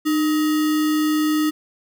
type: tone with sample-and-hold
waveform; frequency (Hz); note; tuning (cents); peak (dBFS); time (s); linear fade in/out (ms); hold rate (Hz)
sine; 305.8; D#4; -30; -16; 0.05-1.51; 20; 1575
effects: none